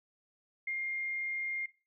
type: tone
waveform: sine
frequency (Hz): 2119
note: C7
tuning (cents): +21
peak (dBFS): -33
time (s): 0.67-1.66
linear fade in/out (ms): 5
effects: noise-tail reverb RT60 0.3 s tail -17 dB re dry